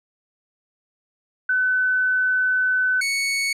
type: tone pair in turn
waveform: sine / sawtooth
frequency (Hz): 1509 / 2219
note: F#6 / C#7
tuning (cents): +34 / +1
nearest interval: perfect fifth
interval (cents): 667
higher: second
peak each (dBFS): -17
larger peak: neither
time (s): 1.49-3.01 / 3.01-3.53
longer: first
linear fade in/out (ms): 5
effects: low-pass 10000 Hz 12 dB/octave